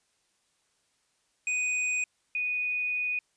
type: tone pair in turn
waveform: square / sine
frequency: 2489 / 2478 Hz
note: D#7 / D#7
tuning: 0 / -8 cents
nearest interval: unison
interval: 8 cents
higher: first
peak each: -27 dBFS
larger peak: neither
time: 1.47-2.04 / 2.35-3.19 s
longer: second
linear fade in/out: 2 ms
effects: white hiss -72 dBFS RMS until 3.36 s + resampled to 22050 Hz